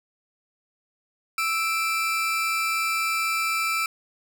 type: tone pair together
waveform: 40% pulse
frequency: 1318.5 / 2352 Hz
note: E6 / D7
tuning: 0 / +2 cents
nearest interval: minor seventh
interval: 1002 cents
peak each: -25 dBFS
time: 1.38-3.86 s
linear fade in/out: 2 ms
effects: none